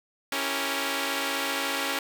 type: chord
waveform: 5% pulse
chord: C# diminished seventh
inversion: none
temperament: equal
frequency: 277.2 / 329.6 / 392 / 466.2 Hz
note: C#4 / E4 / G4 / Bb4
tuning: 0 / 0 / 0 / 0 cents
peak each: -18 / -24 / -24 / -22 dBFS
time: 0.32-1.99 s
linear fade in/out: 2 ms
effects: none